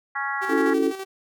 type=harmonic tone; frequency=277.2 Hz; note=C#4; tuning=in tune; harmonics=3 / 4 / 5 / 6 / 7; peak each=-31 / -31 / -31 / -31 / -31 dBFS; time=0.15-0.74 s; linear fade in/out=10 ms
type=tone with tremolo; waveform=sawtooth; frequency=385.2 Hz; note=G4; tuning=30 cents flat; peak=-26 dBFS; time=0.41-1.05 s; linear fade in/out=20 ms; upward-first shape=square; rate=12 Hz; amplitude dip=45%
type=chord; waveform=sine; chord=F# minor seventh; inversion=second; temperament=equal; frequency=277.2 / 329.6 / 370 / 440 Hz; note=C#4 / E4 / F#4 / A4; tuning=0 / 0 / 0 / 0 cents; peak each=-23 / -24 / -27 / -23 dBFS; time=0.48-0.93 s; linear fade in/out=50 ms
effects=none